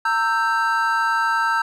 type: chord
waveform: triangle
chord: E diminished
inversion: second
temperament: equal with one note detuned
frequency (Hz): 917.4 / 1318.5 / 1568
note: Bb5 / E6 / G6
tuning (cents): -28 / 0 / 0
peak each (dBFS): -20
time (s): 0.05-1.62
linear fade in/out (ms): 5
effects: none